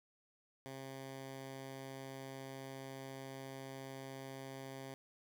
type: tone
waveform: 10% pulse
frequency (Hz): 134.2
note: C3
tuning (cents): +44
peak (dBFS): -38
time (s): 0.66-4.94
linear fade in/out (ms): 0
effects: none